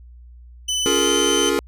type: tone with pitch glide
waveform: 25% pulse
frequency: 3007 to 3056 Hz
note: F#7 to G7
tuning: +27 to -45 cents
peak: -16 dBFS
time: 0.68-1.5 s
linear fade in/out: 10 ms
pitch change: +28 cents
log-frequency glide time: 0.93-1.09 s
type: chord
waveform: square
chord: Bb minor seventh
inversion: first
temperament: just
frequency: 279.7 / 349.6 / 419.5 / 466.2 Hz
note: Db4 / F4 / Ab4 / Bb4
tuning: +16 / +2 / +17 / 0 cents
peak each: -25 / -24 / -23 / -25 dBFS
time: 0.86-1.59 s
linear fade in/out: 0 ms
effects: added 60 Hz sine -40 dBFS peak until 1.67 s + resampled to 32000 Hz